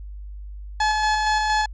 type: tone with tremolo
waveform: 30% pulse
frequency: 856 Hz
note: A5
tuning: 48 cents flat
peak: -15 dBFS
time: 0.8-1.66 s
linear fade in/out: 5 ms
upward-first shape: square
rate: 4.3 Hz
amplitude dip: 25%
effects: added 50 Hz sine -33 dBFS peak until 1.73 s + resampled to 16000 Hz